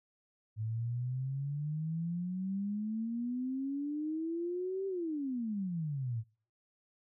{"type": "exponential two-way sweep", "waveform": "sine", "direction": "up then down", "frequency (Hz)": [107.5, 392, 107.5], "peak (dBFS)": -33, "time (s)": [0.56, 6.24], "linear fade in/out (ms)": 50, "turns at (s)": 4.87, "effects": ["noise-tail reverb RT60 0.4 s tail -23 dB re dry"]}